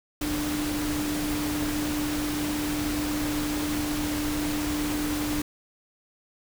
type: tone in noise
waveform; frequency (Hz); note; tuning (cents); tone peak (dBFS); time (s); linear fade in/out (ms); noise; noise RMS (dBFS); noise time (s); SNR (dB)
sine; 298; D4; +25; -27; 0.21-5.42; 5; pink; -32; 0.21-5.42; +2
effects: none